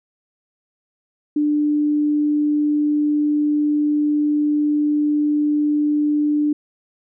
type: tone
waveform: sine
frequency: 297 Hz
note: D4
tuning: 20 cents sharp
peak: -15 dBFS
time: 1.36-6.53 s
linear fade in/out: 5 ms
effects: none